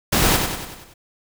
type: noise with echo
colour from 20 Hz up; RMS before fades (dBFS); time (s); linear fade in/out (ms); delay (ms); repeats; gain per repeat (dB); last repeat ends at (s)
pink; -17; 0.12-0.37; 10; 95; 6; -5; 0.94
effects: none